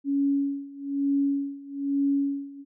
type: tone with tremolo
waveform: sine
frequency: 279.6 Hz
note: C#4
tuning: 15 cents sharp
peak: -20 dBFS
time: 0.04-2.65 s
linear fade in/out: 50 ms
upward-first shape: sine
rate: 1.1 Hz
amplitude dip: 90%
effects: none